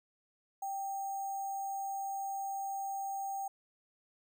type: tone with sample-and-hold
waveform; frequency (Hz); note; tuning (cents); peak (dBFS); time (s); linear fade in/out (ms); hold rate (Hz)
sine; 784; G5; 0; -35; 0.62-3.48; 5; 7350
effects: none